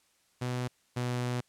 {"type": "tone pair in turn", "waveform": "sawtooth", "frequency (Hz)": [124.5, 123.28], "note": ["B2", "B2"], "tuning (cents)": [14, -3], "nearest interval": "unison", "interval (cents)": 17, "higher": "first", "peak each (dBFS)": [-27, -26], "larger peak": "second", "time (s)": [[0.41, 0.68], [0.96, 1.41]], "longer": "second", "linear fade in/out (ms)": 10, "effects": ["white hiss -69 dBFS RMS until 1.48 s", "low-pass 10000 Hz 12 dB/octave"]}